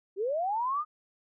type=linear sweep; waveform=sine; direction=up; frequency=364.8 to 1254 Hz; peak=-27 dBFS; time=0.16-0.85 s; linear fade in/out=50 ms; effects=none